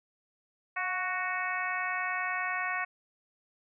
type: harmonic tone with a mistuned harmonic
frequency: 370 Hz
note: F#4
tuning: in tune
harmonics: 2 / 3 / 4 / 5 / 6 / 7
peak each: -38 / -36 / -37 / -35 / -37 / -41 dBFS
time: 0.76-2.85 s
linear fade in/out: 10 ms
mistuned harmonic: 2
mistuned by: -37 cents
effects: none